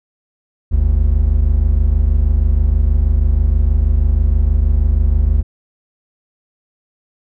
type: tone pair together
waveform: triangle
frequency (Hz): 48.63 / 74.9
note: G1 / D2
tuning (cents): -13 / +35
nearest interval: perfect fifth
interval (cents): 748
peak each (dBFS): -11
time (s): 0.71-5.43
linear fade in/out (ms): 20
effects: none